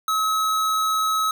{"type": "tone", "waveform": "square", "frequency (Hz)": 1284, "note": "E6", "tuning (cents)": -46, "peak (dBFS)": -20, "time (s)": [0.08, 1.31], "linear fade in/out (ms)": 2, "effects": []}